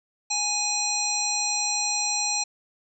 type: harmonic tone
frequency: 830.6 Hz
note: G#5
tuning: in tune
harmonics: 1 / 3 / 5 / 7 / 9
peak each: -32 / -33 / -29 / -28 / -29 dBFS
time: 0.3-2.44 s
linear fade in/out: 10 ms
effects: none